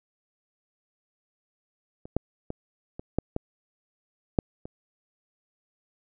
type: clicks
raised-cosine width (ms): 2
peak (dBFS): -28 / -10 / -19 / -23 / -10 / -14 / -7 / -25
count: 8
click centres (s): 2.055 / 2.166 / 2.504 / 2.995 / 3.186 / 3.364 / 4.388 / 4.655
effects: none